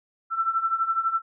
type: tone with tremolo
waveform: sine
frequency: 1338 Hz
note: E6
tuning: 25 cents sharp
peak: -18 dBFS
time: 0.3-1.22 s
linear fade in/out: 50 ms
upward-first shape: triangle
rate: 12 Hz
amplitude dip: 85%
effects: none